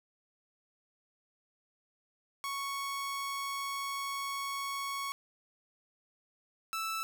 sawtooth tone pair in turn, 1108.7 / 1318.5 Hz, C#6 / E6, 0 / 0 cents, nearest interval minor third, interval 300 cents, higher second, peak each -31 / -30 dBFS, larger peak second, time 2.44-5.12 / 6.73-7.03 s, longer first, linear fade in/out 0 ms, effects none

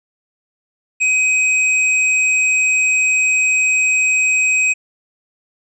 square tone, 2522 Hz, D#7, 23 cents sharp, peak -13 dBFS, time 1-4.74 s, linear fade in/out 20 ms, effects resampled to 24000 Hz

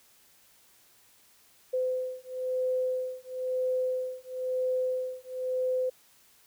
sine beating tone pair, 510 / 511 Hz, C5 / C5, -44 / -41 cents, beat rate 1 Hz, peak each -31 dBFS, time 1.73-5.9 s, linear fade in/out 10 ms, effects white hiss -61 dBFS RMS until 6.46 s

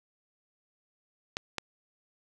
clicks, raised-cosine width 0.2 ms, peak -14 dBFS, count 2, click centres 1.369 / 1.583 s, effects none

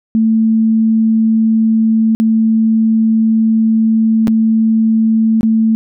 sine tone with dropouts, 222.3 Hz, A3, 18 cents sharp, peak -8 dBFS, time 0.15-5.75 s, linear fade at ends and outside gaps 0 ms, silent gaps 2.15-2.2 / 4.272-4.28 / 5.409-5.431 s, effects none

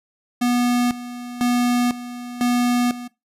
square tone with tremolo, 243.9 Hz, B3, 21 cents flat, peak -17 dBFS, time 0.41-3.08 s, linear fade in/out 10 ms, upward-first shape square, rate 1 Hz, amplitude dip 80%, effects noise-tail reverb RT60 0.2 s tail -19 dB re dry + resampled to 32000 Hz

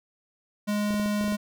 square tone, 207.8 Hz, G#3, 1 cent sharp, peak -25 dBFS, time 0.67-1.37 s, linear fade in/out 20 ms
clicks, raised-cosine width 2 ms, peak -25 dBFS, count 8, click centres 0.907 / 0.942 / 0.998 / 1.06 / 1.211 / 1.242 / 1.28 / 1.323 s
effects none

